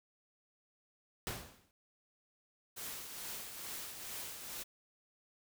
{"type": "noise with exponential decay", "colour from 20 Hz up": "pink", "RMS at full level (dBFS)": -37, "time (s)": [1.27, 1.71], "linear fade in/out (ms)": 0, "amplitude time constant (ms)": 95}
{"type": "noise with tremolo", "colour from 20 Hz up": "white", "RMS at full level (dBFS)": -43, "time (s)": [2.76, 4.64], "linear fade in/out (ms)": 20, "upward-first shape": "triangle", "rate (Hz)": 2.3, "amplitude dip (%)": 50}
{"effects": []}